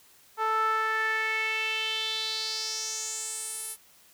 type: tone with band-pass filter sweep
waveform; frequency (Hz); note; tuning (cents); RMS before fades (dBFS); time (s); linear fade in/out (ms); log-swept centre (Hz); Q
sawtooth; 440; A4; 0; -30; 0.37-3.77; 50; 1100 to 11000; 4.3
effects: white hiss -58 dBFS RMS until 4.13 s